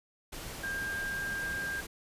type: tone in noise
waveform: sine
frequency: 1600 Hz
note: G6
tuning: 35 cents sharp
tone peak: -33 dBFS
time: 0.63-1.81 s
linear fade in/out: 10 ms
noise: pink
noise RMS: -42 dBFS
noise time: 0.32-1.87 s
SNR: +6 dB
effects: resampled to 32000 Hz